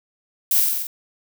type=noise with echo; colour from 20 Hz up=violet; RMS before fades=-18 dBFS; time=0.51-0.6 s; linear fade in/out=2 ms; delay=45 ms; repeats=6; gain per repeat=-2 dB; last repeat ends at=0.87 s; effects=none